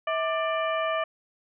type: harmonic tone with a mistuned harmonic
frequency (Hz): 592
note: D5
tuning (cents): +14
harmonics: 1 / 2 / 3 / 4 / 5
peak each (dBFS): -27 / -29 / -35 / -36 / -39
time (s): 0.07-1.04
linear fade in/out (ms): 5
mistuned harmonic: 1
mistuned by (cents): +150
effects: none